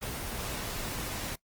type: noise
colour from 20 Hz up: pink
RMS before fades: -36 dBFS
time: 0.01-1.36 s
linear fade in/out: 20 ms
effects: noise-tail reverb RT60 0.1 s tail -20 dB re dry + Opus 24 kbps